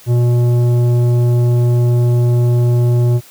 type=tone with tanh clipping; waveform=sine; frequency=120.9 Hz; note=B2; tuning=36 cents flat; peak=-11 dBFS; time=0.06-3.21 s; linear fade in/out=50 ms; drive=11 dB; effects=white hiss -42 dBFS RMS until 3.3 s